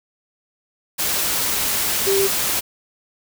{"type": "tone in noise", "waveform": "sine", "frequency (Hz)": 392, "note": "G4", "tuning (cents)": 0, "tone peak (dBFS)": -16, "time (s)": [2.06, 2.28], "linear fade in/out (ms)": 20, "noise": "white", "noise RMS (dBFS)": -21, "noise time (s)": [0.98, 2.61], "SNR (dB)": 2, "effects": []}